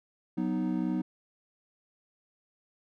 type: chord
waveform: triangle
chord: B major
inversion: second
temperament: equal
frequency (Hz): 185 / 246.9 / 311.1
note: F#3 / B3 / D#4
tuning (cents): 0 / 0 / 0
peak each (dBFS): -30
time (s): 0.37-1.02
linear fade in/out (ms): 10
effects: none